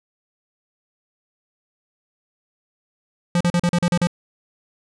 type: tone bursts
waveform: square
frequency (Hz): 174.61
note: F3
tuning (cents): 0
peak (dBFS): -16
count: 8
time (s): 3.35-4.071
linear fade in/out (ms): 2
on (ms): 56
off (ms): 39
effects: resampled to 22050 Hz

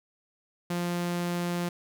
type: tone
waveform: sawtooth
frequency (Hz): 174.61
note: F3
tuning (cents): 0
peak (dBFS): -24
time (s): 0.7-1.69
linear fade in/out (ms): 5
effects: none

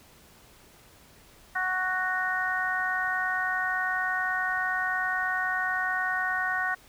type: harmonic tone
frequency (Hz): 370.5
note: F#4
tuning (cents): +2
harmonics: 2 / 3 / 4 / 5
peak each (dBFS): -33 / -34 / -29 / -30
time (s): 1.55-6.75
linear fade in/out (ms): 10
effects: pink hiss -55 dBFS RMS until 6.88 s

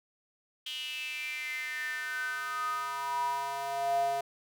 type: tone with high-pass filter sweep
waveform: square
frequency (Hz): 138.59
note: C#3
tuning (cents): 0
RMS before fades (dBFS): -34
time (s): 0.66-4.21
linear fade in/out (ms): 5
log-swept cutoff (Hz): 3100 to 620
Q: 9.1
effects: none

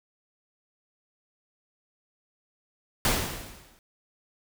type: noise with exponential decay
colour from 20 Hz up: pink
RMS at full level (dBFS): -21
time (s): 3.05-3.79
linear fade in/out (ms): 1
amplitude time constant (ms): 160
effects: none

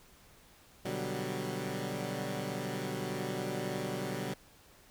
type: chord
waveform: 15% pulse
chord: G major seventh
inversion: first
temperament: equal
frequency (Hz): 123.47 / 146.83 / 185 / 196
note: B2 / D3 / F#3 / G3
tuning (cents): 0 / 0 / 0 / 0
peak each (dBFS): -34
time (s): 0.85-4.34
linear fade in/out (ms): 5
effects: pink hiss -60 dBFS RMS until 4.9 s

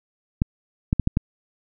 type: clicks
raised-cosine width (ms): 5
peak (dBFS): -6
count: 5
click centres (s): 0.419 / 0.929 / 0.997 / 1.074 / 1.171
effects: none

